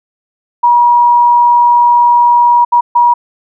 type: tone bursts at uneven times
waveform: sine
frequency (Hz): 959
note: A#5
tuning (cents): +49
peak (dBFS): -4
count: 3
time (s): 0.63-2.65 / 2.72-2.81 / 2.95-3.14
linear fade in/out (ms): 10
effects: none